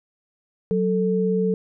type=tone pair together; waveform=sine; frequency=185.75 / 441.8 Hz; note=F#3 / A4; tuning=+7 / +7 cents; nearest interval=octave + minor third; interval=1500 cents; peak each=-21 dBFS; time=0.71-1.54 s; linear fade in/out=0 ms; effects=none